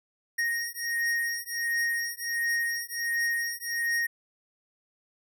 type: beating tone pair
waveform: square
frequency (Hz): 1864.7 / 1866.1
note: A#6 / A#6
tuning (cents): 0 / +1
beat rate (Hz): 1.4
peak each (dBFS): -31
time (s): 0.38-4.07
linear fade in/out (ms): 10
effects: none